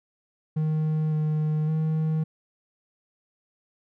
triangle tone with pitch steps, 155.6 / 153.8 / 157.5 Hz, D#3 / D#3 / D#3, 0 / -20 / +21 cents, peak -20 dBFS, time 0.56-2.24 s, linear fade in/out 10 ms, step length 560 ms, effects none

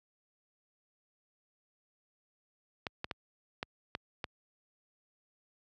clicks, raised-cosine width 0.3 ms, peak -19 dBFS, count 6, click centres 2.868 / 3.044 / 3.112 / 3.629 / 3.951 / 4.242 s, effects high-pass 60 Hz 12 dB/octave

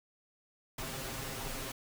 pink noise with comb filter, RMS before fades -40 dBFS, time 0.78-1.72 s, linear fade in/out 5 ms, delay 7.5 ms, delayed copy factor +0.75, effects none

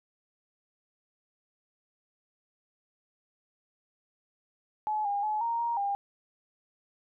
sine tone with pitch steps, 854 / 809 / 853 / 930 / 938 / 802 Hz, G#5 / G#5 / G#5 / A#5 / A#5 / G5, +48 / -46 / +46 / -4 / +11 / +39 cents, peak -27 dBFS, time 4.87-5.95 s, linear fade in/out 0 ms, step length 180 ms, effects none

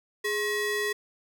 square ring-modulated tone, 744 Hz, F#5, 9 cents sharp, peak -24 dBFS, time 0.24-0.93 s, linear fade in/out 10 ms, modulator 1160 Hz, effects 11-bit

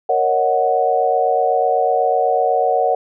sine chord, D# minor seventh, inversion second, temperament equal, 466.2 / 554.4 / 622.3 / 740 Hz, A#4 / C#5 / D#5 / F#5, 0 / 0 / 0 / 0 cents, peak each -20 / -20 / -22 / -16 dBFS, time 0.09-2.95 s, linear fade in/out 5 ms, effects none

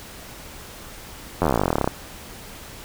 slowing click train, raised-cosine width 1 ms, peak -5 dBFS, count 24, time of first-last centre 1.42-1.876 s, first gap 11 ms, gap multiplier 1.05, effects pink hiss -40 dBFS RMS until 2.84 s

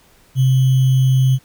sine tone with sample-and-hold, 130.81 Hz, C3, in tune, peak -10 dBFS, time 0.35-1.39 s, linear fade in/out 50 ms, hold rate 3150 Hz, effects pink hiss -52 dBFS RMS until 1.44 s

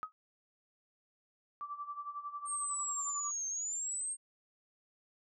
sine tone with exponential decay, 1264 Hz, D#6, 27 cents sharp, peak -32 dBFS, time 0.03-0.12 s, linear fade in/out 0 ms, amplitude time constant 19 ms
sine tone with tremolo, 1165 Hz, D6, 14 cents flat, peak -37 dBFS, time 1.61-3.31 s, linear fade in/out 0 ms, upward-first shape sine, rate 11 Hz, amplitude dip 75%
sine linear two-way sweep, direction down then up, 8620 to 6320 to 8620 Hz, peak -35 dBFS, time 2.45-4.17 s, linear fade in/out 50 ms, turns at 3.47 s
effects none

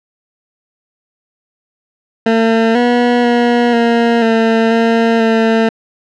20% pulse tone with pitch steps, 226 / 242.4 / 239.7 / 233.6 / 225.7 / 228.7 / 224.9 Hz, A3 / B3 / A#3 / A#3 / A3 / A#3 / A3, +47 / -32 / +48 / +4 / +44 / -33 / +38 cents, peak -4 dBFS, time 2.26-5.69 s, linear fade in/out 5 ms, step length 490 ms, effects low-pass 3000 Hz 12 dB/octave

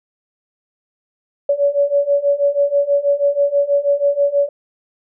sine beating tone pair, 565 / 571.2 Hz, C#5 / D5, +33 / -48 cents, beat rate 6.2 Hz, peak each -17 / -15 dBFS, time 1.49-4.49 s, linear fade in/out 5 ms, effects none

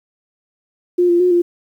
sine tone with pitch steps, 354.8 / 346.3 / 361 / 348.2 Hz, F4 / F4 / F#4 / F4, +27 / -15 / -43 / -5 cents, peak -10 dBFS, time 0.98-1.42 s, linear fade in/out 10 ms, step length 110 ms, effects 8-bit

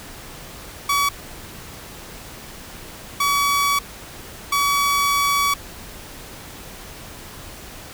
sawtooth tone bursts at uneven times, 1136 Hz, C#6, 42 cents sharp, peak -13 dBFS, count 3, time 0.89-1.09 / 3.2-3.79 / 4.52-5.54 s, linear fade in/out 5 ms, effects pink hiss -38 dBFS RMS until 7.93 s

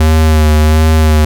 square tone with vibrato, 77.78 Hz, D#2, in tune, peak -6 dBFS, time 0-1.25 s, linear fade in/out 5 ms, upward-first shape sine, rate 1.4 Hz, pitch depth 30 cents each way, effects none

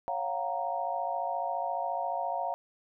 sine chord, Gb major seventh, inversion second, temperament equal with one note detuned, 554.4 / 698.5 / 752.9 / 932.3 Hz, Db5 / F5 / Gb5 / Bb5, 0 / 0 / +30 / 0 cents, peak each -38 / -33 / -36 / -35 dBFS, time 0.08-2.54 s, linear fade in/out 0 ms, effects none

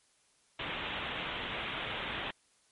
white low-pass noise, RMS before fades -38 dBFS, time 0.59-2.31 s, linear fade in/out 5 ms, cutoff 3600 Hz, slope 96 dB/octave, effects white hiss -69 dBFS RMS until 2.71 s + MP3 48 kbps

